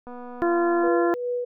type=click train; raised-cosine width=1 ms; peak=-27 dBFS; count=199; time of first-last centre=0.07-0.878 s; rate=245 Hz
type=harmonic tone; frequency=344.1 Hz; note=F4; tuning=26 cents flat; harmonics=1 / 2 / 3 / 4 / 5; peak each=-20 / -26 / -30 / -32 / -34 dBFS; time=0.42-1.14 s; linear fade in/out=0 ms
type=tone with tremolo; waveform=sine; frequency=489.4 Hz; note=B4; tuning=16 cents flat; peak=-23 dBFS; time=0.83-1.45 s; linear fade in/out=10 ms; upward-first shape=sine; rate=2.5 Hz; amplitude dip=55%
effects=none